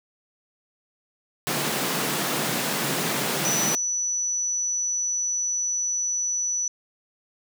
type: high-pass noise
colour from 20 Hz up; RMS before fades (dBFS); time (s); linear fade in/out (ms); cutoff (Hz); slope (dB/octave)
pink; -26; 1.47-3.75; 0; 130; 96
type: tone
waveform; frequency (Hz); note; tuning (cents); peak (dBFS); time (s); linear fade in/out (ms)
sine; 5940; F#8; +6; -23; 3.45-6.68; 2
effects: none